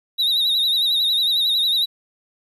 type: tone with vibrato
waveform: triangle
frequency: 3802 Hz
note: A#7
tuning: 33 cents sharp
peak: -15 dBFS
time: 0.18-1.86 s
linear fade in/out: 20 ms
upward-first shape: sine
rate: 11 Hz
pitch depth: 72 cents each way
effects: 9-bit